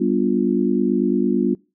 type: chord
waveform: sine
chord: G dominant seventh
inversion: none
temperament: just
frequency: 196 / 245 / 294 / 352.8 Hz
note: G3 / B3 / D4 / F4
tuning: 0 / -14 / +2 / +18 cents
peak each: -22 / -20 / -23 / -21 dBFS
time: 0-1.55 s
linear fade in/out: 10 ms
effects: noise-tail reverb RT60 0.3 s tail -24 dB re dry